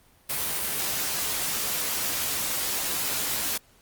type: noise with comb filter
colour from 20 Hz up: white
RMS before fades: -28 dBFS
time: 0.29-3.58 s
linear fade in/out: 10 ms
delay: 14 ms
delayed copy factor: +0.55
effects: pink hiss -59 dBFS RMS until 3.81 s + Opus 32 kbps